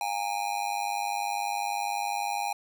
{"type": "tone with amplitude modulation", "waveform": "square", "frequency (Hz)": 814, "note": "G#5", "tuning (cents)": -35, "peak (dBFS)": -25, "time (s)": [0.01, 2.53], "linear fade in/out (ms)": 2, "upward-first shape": "sine", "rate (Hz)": 100, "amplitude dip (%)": 90, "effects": []}